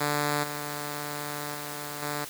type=tone with level steps; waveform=5% pulse; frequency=146.83 Hz; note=D3; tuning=in tune; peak=-14 / -22 / -25 / -19 dBFS; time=0-2.25 s; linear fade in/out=10 ms; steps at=0.43 / 1.54 / 2.02 s; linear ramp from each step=10 ms; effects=white hiss -41 dBFS RMS until 2.29 s + high-pass 60 Hz 12 dB/octave